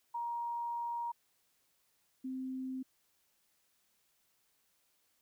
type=tone pair in turn; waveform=sine; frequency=943 / 260.3 Hz; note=A#5 / C4; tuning=+20 / -9 cents; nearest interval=octave + minor seventh; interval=2229 cents; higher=first; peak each=-35 / -37 dBFS; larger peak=first; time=0.14-1.12 / 2.24-2.83 s; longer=first; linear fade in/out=10 ms; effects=white hiss -75 dBFS RMS until 5.21 s